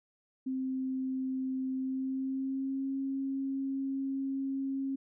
sine tone with pitch glide, 261.6 to 270.5 Hz, C4 to C#4, 0 to -42 cents, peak -31 dBFS, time 0.46-4.96 s, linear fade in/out 10 ms, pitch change +58 cents, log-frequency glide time 1.75-2.9 s, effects none

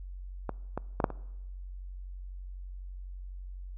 clicks, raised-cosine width 1 ms, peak -18 / -18 / -14 / -9 / -24 dBFS, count 5, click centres 0.493 / 0.776 / 1.002 / 1.042 / 1.103 s, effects noise-tail reverb RT60 1.0 s tail -23 dB re dry + added 46 Hz sine -39 dBFS peak until 3.77 s

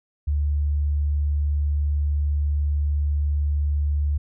sine tone, 73.1 Hz, D2, 7 cents flat, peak -19 dBFS, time 0.27-4.18 s, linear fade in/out 10 ms, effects none

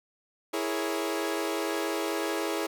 sawtooth chord, A# half-diminished seventh, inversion second, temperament equal, 329.6 / 415.3 / 466.2 / 554.4 Hz, E4 / G#4 / A#4 / C#5, 0 / 0 / 0 / 0 cents, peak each -28 / -29 / -34 / -32 dBFS, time 0.53-2.67 s, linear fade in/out 10 ms, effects none

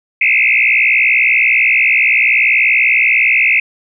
sine tone with frequency modulation, 2349 Hz, D7, in tune, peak -8 dBFS, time 0.21-3.6 s, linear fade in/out 5 ms, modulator 60.6 Hz, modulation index 4.7, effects none

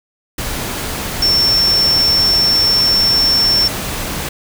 sine tone in noise, 5420 Hz, E8, 47 cents sharp, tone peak -10 dBFS, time 1.22-3.68 s, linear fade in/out 5 ms, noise pink, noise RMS -22 dBFS, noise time 0.38-4.29 s, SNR +9 dB, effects none

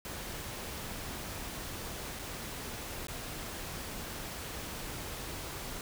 pink noise with dropouts, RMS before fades -41 dBFS, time 0.05-5.81 s, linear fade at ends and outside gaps 1 ms, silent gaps 2.19-2.194 / 3.07-3.083 s, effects none

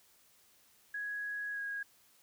sine tone with pitch glide, 1665 to 1642.1 Hz, G#6 to G#6, +4 to -20 cents, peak -36 dBFS, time 0.94-1.83 s, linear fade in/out 5 ms, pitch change -24 cents, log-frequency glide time 1.53-1.59 s, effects white hiss -66 dBFS RMS until 2.22 s

